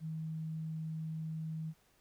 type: tone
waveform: sine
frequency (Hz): 158.9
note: D#3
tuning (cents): +37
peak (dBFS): -37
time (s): 0-1.74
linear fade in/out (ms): 50
effects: pink hiss -70 dBFS RMS until 2 s